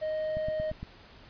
triangle tone, 622.3 Hz, D#5, in tune, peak -27 dBFS, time 0.01-0.72 s, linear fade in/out 20 ms
click train, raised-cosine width 5 ms, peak -25 dBFS, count 5, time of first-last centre 0.37-0.83 s, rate 8.7 Hz
effects pink hiss -53 dBFS RMS until 1.29 s + resampled to 11025 Hz

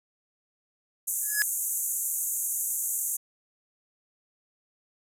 white band-pass noise, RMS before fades -30 dBFS, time 1.07-3.17 s, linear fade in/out 10 ms, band 6400 to 14000 Hz, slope 96 dB/octave
square tone with exponential growth, 1689 Hz, G#6, 29 cents sharp, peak -20 dBFS, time 1.22-1.42 s, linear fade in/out 0 ms, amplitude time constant 42 ms
effects none

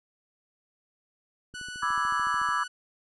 sawtooth tone, 1480 Hz, F#6, in tune, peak -33 dBFS, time 1.54-2.68 s, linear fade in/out 10 ms
click train, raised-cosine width 3 ms, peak -36 dBFS, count 14, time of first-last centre 1.54-2.489 s, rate 13.7 Hz
sine chord, E dominant seventh, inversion second, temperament equal, 987.8 / 1174.7 / 1318.5 / 1661.2 Hz, B5 / D6 / E6 / G#6, 0 / 0 / 0 / 0 cents, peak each -32 / -29 / -30 / -31 dBFS, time 1.82-2.64 s, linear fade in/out 10 ms
effects resampled to 24000 Hz

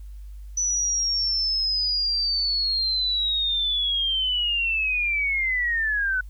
sine linear sweep, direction down, 5980 to 1481 Hz, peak -21 dBFS, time 0.57-6.21 s, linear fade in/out 5 ms, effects added 50 Hz sine -36 dBFS peak until 6.29 s + white hiss -64 dBFS RMS until 6.29 s

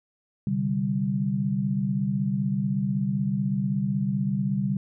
sine chord, C suspended second, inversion none, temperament equal, 130.81 / 146.83 / 196 Hz, C3 / D3 / G3, 0 / 0 / 0 cents, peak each -29 / -29 / -25 dBFS, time 0.47-4.77 s, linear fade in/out 2 ms, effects none

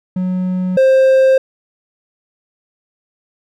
triangle tone pair in turn, 183.6 / 528.1 Hz, F#3 / C5, -13 / +16 cents, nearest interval octave + tritone, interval 1829 cents, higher second, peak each -13 / -5 dBFS, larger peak second, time 0.16-0.77 / 0.77-1.38 s, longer neither, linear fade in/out 5 ms, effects none

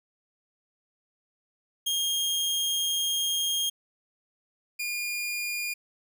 sawtooth tone pair in turn, 3234 / 2423 Hz, G#7 / D#7, -47 / -47 cents, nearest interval perfect fourth, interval 500 cents, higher first, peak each -22 / -26 dBFS, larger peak first, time 1.86-3.7 / 4.79-5.74 s, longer first, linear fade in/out 10 ms, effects none

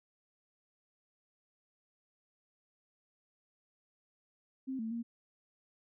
sine tone with pitch steps, 263.8 / 223.5 / 233.1 Hz, C4 / A3 / A#3, +14 / +27 / 0 cents, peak -35 dBFS, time 4.67-5.03 s, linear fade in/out 20 ms, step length 120 ms, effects none

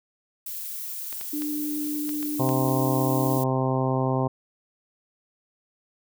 violet noise, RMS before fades -34 dBFS, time 0.46-3.44 s, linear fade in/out 5 ms
clicks, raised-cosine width 0.2 ms, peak -21 dBFS, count 6, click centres 1.127 / 1.212 / 1.421 / 2.092 / 2.228 / 2.491 s
sine tone, 298.2 Hz, D4, 27 cents sharp, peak -27 dBFS, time 1.33-3.38 s, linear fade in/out 5 ms
harmonic tone, 130.81 Hz, C3, in tune, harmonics 1 / 2 / 3 / 4 / 5 / 6 / 7 / 8, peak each -25 / -28 / -30 / -31 / -32 / -33 / -33 / -34 dBFS, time 2.39-4.28 s, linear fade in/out 10 ms
effects none

